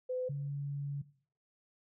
sine tone pair in turn, 507 / 141.91 Hz, B4 / C#3, +45 / +41 cents, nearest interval octave + minor seventh, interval 2204 cents, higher first, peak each -33 / -34 dBFS, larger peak first, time 0.09-0.29 / 0.29-1.02 s, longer second, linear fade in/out 10 ms, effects noise-tail reverb RT60 0.5 s tail -18 dB re dry

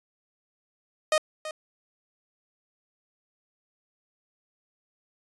sawtooth tone with echo, 620 Hz, D#5, 6 cents flat, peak -16 dBFS, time 1.12-1.18 s, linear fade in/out 2 ms, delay 330 ms, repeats 1, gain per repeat -13 dB, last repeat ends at 1.51 s, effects resampled to 24000 Hz

